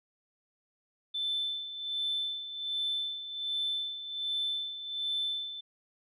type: tone with tremolo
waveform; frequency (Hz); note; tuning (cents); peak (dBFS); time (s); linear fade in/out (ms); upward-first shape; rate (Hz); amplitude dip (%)
sine; 3529; A7; +4; -28; 1.14-5.61; 10; sine; 1.3; 70
effects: tanh soft clip ceiling -24 dBFS